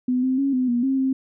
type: tone with pitch steps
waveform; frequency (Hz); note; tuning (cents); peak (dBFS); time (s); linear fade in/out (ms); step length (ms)
sine; 251.4 / 259.7 / 275.5 / 254.6 / 240.3 / 267.7 / 264.4; B3 / C4 / C#4 / C4 / B3 / C4 / C4; +31 / -13 / -11 / -47 / -47 / +40 / +18; -18; 0.08-1.13; 5; 150
effects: none